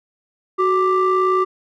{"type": "ring-modulated tone", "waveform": "triangle", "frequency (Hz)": 401.7, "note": "G4", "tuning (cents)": 42, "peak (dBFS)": -9, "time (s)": [0.58, 1.45], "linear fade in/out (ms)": 20, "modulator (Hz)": 774, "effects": []}